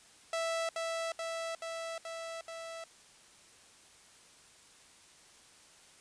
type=tone with echo; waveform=sawtooth; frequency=659.3 Hz; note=E5; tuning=in tune; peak=-28 dBFS; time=0.33-0.69 s; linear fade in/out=2 ms; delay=430 ms; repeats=5; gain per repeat=-2 dB; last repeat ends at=2.84 s; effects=white hiss -59 dBFS RMS until 6 s + resampled to 22050 Hz